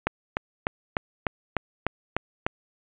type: click train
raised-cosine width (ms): 0.5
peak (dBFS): -8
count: 9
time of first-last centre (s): 0.07-2.465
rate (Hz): 3.34
effects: resampled to 8000 Hz + 7-bit